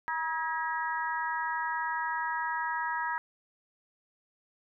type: harmonic tone with a mistuned harmonic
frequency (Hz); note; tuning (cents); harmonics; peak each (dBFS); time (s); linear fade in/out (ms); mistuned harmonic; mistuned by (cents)
319; D#4; +43; 3 / 4 / 5 / 6; -32 / -38 / -35 / -39; 0.08-3.18; 0; 5; +53
effects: none